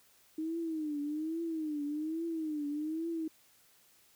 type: tone with vibrato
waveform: sine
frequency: 311.1 Hz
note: D#4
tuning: in tune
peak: -33 dBFS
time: 0.38-3.28 s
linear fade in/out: 5 ms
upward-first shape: triangle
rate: 1.2 Hz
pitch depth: 140 cents each way
effects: white hiss -65 dBFS RMS until 4.15 s